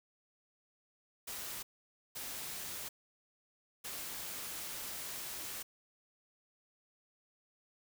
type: noise bursts at uneven times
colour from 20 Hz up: white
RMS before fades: -43 dBFS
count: 3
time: 1.27-1.63 / 2.15-2.89 / 3.84-5.63 s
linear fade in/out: 10 ms
effects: none